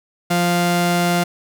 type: tone pair together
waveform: sawtooth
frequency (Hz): 174.6 / 349.2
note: F3 / F4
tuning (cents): 0 / 0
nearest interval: octave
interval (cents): 1200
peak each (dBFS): -13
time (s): 0.3-1.24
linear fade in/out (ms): 10
effects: none